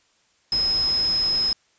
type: tone in noise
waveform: sine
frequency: 5120 Hz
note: D#8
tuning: 49 cents sharp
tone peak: -19 dBFS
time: 0.52-1.53 s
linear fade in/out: 2 ms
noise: pink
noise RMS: -36 dBFS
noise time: 0.52-1.53 s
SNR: +14 dB
effects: white hiss -63 dBFS RMS until 1.78 s + resampled to 16000 Hz